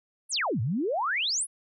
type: exponential two-way sweep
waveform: sine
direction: down then up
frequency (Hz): 11175 to 101.1 to 11175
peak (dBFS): -25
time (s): 0.29-1.47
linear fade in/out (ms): 50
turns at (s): 0.61
effects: none